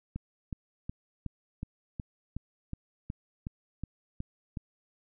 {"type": "click train", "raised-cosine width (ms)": 5, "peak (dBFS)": -23, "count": 13, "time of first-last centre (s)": [0.16, 4.572], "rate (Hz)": 2.72, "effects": []}